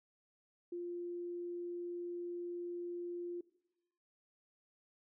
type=tone; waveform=sine; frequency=349.2 Hz; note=F4; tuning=in tune; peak=-39 dBFS; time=0.72-3.41 s; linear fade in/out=5 ms; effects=noise-tail reverb RT60 0.9 s tail -20 dB re dry